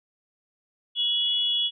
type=tone pair together; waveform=sine; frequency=2929 / 3369 Hz; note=F#7 / G#7; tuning=-18 / +24 cents; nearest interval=major second; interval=242 cents; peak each=-27 / -23 dBFS; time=0.95-1.71 s; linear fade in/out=50 ms; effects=none